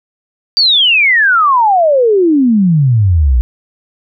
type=exponential sweep; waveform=sine; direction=down; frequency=4712 to 56.9 Hz; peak=-6 dBFS; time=0.57-3.41 s; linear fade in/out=0 ms; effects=none